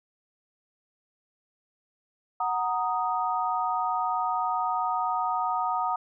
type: chord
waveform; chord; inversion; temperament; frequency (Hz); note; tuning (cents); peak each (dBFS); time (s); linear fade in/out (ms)
sine; D# minor; first; equal; 740 / 932.3 / 1244.5; F#5 / A#5 / D#6; 0 / 0 / 0; -29; 2.4-5.96; 5
effects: none